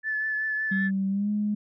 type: tone with vibrato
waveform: sine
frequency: 1738 Hz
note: A6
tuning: 22 cents flat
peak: -25 dBFS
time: 0.03-0.91 s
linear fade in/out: 50 ms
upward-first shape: triangle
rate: 5.3 Hz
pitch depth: 21 cents each way
type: tone with pitch glide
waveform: sine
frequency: 193.6 to 208.7 Hz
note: G3 to G#3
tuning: -21 to +9 cents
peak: -23 dBFS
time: 0.71-1.55 s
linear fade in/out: 10 ms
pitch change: +130 cents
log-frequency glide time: 1.09-1.3 s
effects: tanh soft clip ceiling -15 dBFS

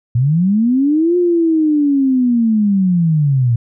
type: linear two-way sweep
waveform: sine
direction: up then down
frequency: 113.7 to 357.9 to 113.7 Hz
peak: -10 dBFS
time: 0.15-3.56 s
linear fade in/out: 5 ms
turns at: 1.17 s
effects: none

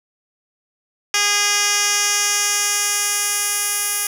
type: tone with band-pass filter sweep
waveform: 10% pulse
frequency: 410 Hz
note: G#4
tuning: 22 cents flat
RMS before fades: -19 dBFS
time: 1.14-4.07 s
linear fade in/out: 2 ms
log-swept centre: 4900 to 11000 Hz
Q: 1.3
effects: none

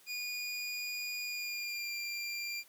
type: tone with pitch glide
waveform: 25% pulse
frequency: 2445 to 2381 Hz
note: D#7 to D7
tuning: -31 to +23 cents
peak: -33 dBFS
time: 0.06-2.64 s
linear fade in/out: 50 ms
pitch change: -46 cents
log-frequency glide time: 1.22-1.92 s
effects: white hiss -62 dBFS RMS until 2.68 s + high-pass 150 Hz 12 dB/octave

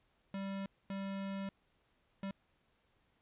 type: tone bursts at uneven times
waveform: square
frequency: 195.4 Hz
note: G3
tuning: 5 cents flat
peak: -39 dBFS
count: 3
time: 0.34-0.66 / 0.9-1.49 / 2.23-2.31 s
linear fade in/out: 2 ms
effects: pink hiss -75 dBFS RMS until 3.21 s + resampled to 8000 Hz

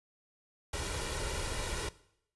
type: noise with comb filter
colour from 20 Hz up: pink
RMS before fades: -36 dBFS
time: 0.73-1.89 s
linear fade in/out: 5 ms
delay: 2.1 ms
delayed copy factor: +0.55
effects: noise-tail reverb RT60 0.7 s tail -18 dB re dry + resampled to 24000 Hz

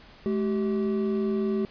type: tone pair together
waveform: triangle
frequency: 214 / 385.3 Hz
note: A3 / G4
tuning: -48 / -30 cents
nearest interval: minor seventh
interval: 1018 cents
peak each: -24 / -25 dBFS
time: 0.26-1.65 s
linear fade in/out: 0 ms
effects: pink hiss -51 dBFS RMS until 1.7 s + resampled to 11025 Hz

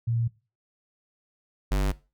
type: tone pair in turn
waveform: sine / square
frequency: 116.2 / 48.86 Hz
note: A#2 / G1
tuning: -5 / -5 cents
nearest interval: octave + minor third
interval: 1500 cents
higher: first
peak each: -23 / -22 dBFS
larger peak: second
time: 0.07-0.28 / 1.71-1.92 s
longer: neither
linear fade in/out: 10 ms
effects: noise-tail reverb RT60 0.3 s tail -19 dB re dry

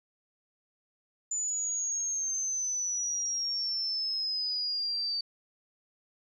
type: exponential sweep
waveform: sine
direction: down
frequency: 7040 to 4594 Hz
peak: -29 dBFS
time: 1.31-5.21 s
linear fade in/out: 5 ms
effects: 11-bit

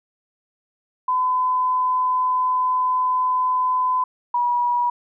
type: tone pair in turn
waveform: sine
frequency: 1012 / 968.5 Hz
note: B5 / B5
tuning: +42 / -34 cents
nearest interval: minor second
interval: 76 cents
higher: first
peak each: -17 dBFS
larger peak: neither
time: 1.08-4.04 / 4.34-4.9 s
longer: first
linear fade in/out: 5 ms
effects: none

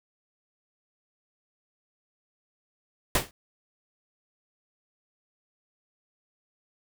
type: noise with exponential decay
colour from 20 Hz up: pink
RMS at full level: -19 dBFS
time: 3.15-3.31 s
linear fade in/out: 2 ms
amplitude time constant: 34 ms
effects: none

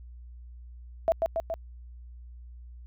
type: tone with echo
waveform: sine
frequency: 659.3 Hz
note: E5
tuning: in tune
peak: -19 dBFS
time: 1.08-1.12 s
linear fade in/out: 0 ms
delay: 140 ms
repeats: 3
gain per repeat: -3 dB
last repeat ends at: 1.54 s
effects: added 60 Hz sine -43 dBFS peak until 2.86 s

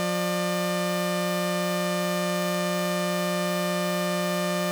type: tone pair together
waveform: sawtooth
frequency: 178.1 / 599.1 Hz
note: F3 / D5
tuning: +34 / +34 cents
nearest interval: octave + major sixth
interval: 2100 cents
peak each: -23 dBFS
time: 0-4.71 s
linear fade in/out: 0 ms
effects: none

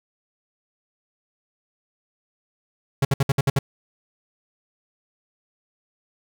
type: tone bursts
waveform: 45% pulse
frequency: 137.3 Hz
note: C#3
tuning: 16 cents flat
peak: -16 dBFS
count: 7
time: 3.02-3.59 s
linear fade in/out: 5 ms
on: 30 ms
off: 60 ms
effects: none

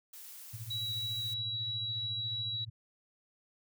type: noise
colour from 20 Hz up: blue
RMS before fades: -49 dBFS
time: 0.13-1.34 s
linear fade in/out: 5 ms
type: tone with tremolo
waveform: sine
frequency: 112.2 Hz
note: A2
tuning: 34 cents sharp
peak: -38 dBFS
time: 0.53-2.7 s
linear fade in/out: 10 ms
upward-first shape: sine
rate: 14 Hz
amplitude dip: 85%
type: tone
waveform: sine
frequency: 3899 Hz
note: B7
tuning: 23 cents flat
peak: -34 dBFS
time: 0.7-2.65 s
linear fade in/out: 10 ms
effects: none

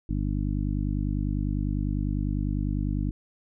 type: harmonic tone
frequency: 50 Hz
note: G1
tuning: 35 cents sharp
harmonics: 1 / 2 / 3 / 4 / 5 / 6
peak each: -28 / -31 / -33 / -34 / -35 / -36 dBFS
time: 0.09-3.11 s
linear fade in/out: 5 ms
effects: none

